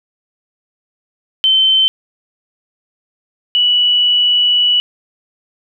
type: tone pair in turn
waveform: sine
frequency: 3086 / 2948 Hz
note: G7 / F#7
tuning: -28 / -7 cents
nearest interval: minor second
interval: 79 cents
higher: first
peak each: -8 / -9 dBFS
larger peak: first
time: 1.44-1.88 / 3.55-4.8 s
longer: second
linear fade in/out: 0 ms
effects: none